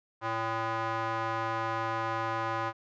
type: tone with band-pass filter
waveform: square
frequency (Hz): 112.8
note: A2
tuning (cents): +44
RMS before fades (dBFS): -32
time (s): 0.21-2.73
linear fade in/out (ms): 50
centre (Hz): 1100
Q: 1.9
effects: resampled to 16000 Hz